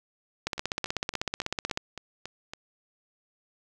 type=two click trains; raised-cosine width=0.2 ms; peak=-11 / -20 dBFS; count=22 / 8; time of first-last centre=0.47-1.774 / 0.58-2.535 s; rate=16.1 / 3.58 Hz; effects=none